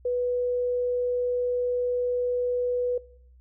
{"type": "tone", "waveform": "sine", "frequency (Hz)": 492.4, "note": "B4", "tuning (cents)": -5, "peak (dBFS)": -23, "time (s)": [0.05, 2.98], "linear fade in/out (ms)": 5, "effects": ["noise-tail reverb RT60 0.6 s tail -21 dB re dry", "added 62 Hz sine -51 dBFS peak until 3.4 s"]}